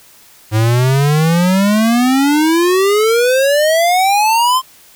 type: exponential sweep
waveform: square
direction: up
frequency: 106.3 to 1057 Hz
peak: -10 dBFS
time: 0.51-4.62 s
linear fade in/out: 50 ms
effects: white hiss -44 dBFS RMS until 4.95 s